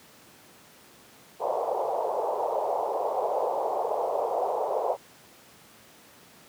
pink band-pass noise, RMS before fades -28 dBFS, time 1.39-4.97 s, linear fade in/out 50 ms, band 440 to 940 Hz, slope 48 dB/octave, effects pink hiss -53 dBFS RMS until 6.48 s + high-pass 150 Hz 12 dB/octave

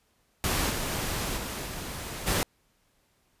pink noise with level steps, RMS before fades -27 / -31 / -35 / -37 / -26 dBFS, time 0.44-2.43 s, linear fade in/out 0 ms, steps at 0.69 / 1.36 / 1.65 / 2.26 s, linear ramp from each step 20 ms, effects pink hiss -69 dBFS RMS until 3.4 s + resampled to 32000 Hz

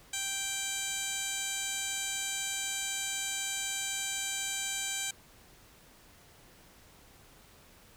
15% pulse tone with band-pass filter, 784 Hz, G5, in tune, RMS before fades -35 dBFS, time 0.13-5.11 s, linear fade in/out 5 ms, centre 6600 Hz, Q 1.5, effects pink hiss -58 dBFS RMS until 7.96 s

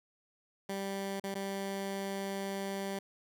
15% pulse tone with dropouts, 196 Hz, G3, in tune, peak -29 dBFS, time 0.69-2.99 s, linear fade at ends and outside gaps 5 ms, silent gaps 1.199-1.238 / 1.344-1.352 s, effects none

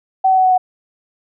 sine tone with pitch steps, 761 / 755.3 / 749.7 / 744 / 738.5 Hz, F#5 / F#5 / F#5 / F#5 / F#5, +48 / +35 / +23 / +9 / -3 cents, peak -9 dBFS, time 0.24-0.58 s, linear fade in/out 10 ms, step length 68 ms, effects none

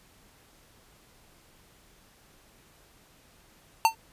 square tone with exponential decay, 899 Hz, A5, 37 cents sharp, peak -14 dBFS, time 3.85-3.95 s, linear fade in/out 1 ms, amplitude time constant 21 ms, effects pink hiss -59 dBFS RMS until 4.12 s + resampled to 32000 Hz

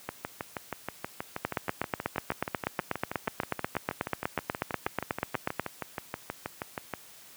two click trains, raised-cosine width 0.5 ms, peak -12 / -17 dBFS, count 35 / 44, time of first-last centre 1.45-5.596 / 0.09-6.937 s, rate 8.2 / 6.28 Hz, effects white hiss -52 dBFS RMS until 7.36 s + high-pass 80 Hz 12 dB/octave

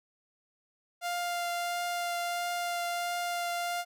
sawtooth tone with vibrato, 698.5 Hz, F5, in tune, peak -27 dBFS, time 1.01-3.85 s, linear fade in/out 50 ms, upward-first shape triangle, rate 1.5 Hz, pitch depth 10 cents each way, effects none

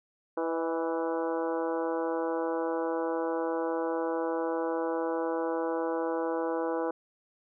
harmonic tone with a mistuned harmonic, 164.81 Hz, E3, in tune, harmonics 2 / 3 / 4 / 5 / 6 / 7 / 8 / 9, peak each -33 / -31 / -38 / -38 / -39 / -44 / -45 / -45 dBFS, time 0.37-6.91 s, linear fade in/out 5 ms, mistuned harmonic 4, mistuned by -43 cents, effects none

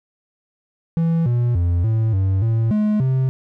triangle tone with pitch steps, 165.5 / 120.5 / 86.8 / 111.4 / 95.7 / 113.2 / 211.6 / 131.2 Hz, E3 / B2 / F2 / A2 / G2 / A2 / G#3 / C3, +7 / -42 / -10 / +22 / -41 / +50 / +33 / +5 cents, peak -13 dBFS, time 0.97-3.29 s, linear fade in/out 0 ms, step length 290 ms, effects none

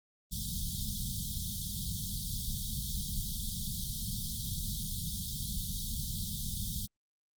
pink band-stop noise, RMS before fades -36 dBFS, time 0.31-6.87 s, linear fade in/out 20 ms, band 220 to 3300 Hz, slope 96 dB/octave, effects Opus 24 kbps

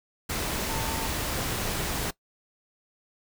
sine tone in noise, 899 Hz, A5, 37 cents sharp, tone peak -35 dBFS, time 0.69-1.08 s, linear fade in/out 10 ms, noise pink, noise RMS -30 dBFS, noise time 0.29-2.11 s, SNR -8 dB, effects noise-tail reverb RT60 0.1 s tail -20 dB re dry

